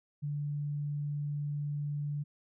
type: tone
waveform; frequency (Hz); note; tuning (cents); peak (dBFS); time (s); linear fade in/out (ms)
sine; 146; D3; -10; -32; 0.22-2.24; 20
effects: none